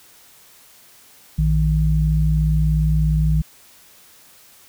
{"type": "tone pair together", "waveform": "sine", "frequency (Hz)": [58.33, 155.5], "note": ["A#1", "D#3"], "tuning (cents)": [2, -1], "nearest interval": "octave + perfect fourth", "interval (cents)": 1697, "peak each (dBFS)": -17, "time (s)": [1.38, 3.42], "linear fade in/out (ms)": 10, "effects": ["white hiss -49 dBFS RMS until 4.68 s"]}